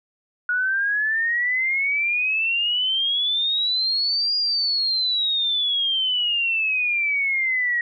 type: exponential two-way sweep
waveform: sine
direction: up then down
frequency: 1450 to 4865 to 1891 Hz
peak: -19 dBFS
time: 0.49-7.81 s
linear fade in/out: 2 ms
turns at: 4.36 s
effects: none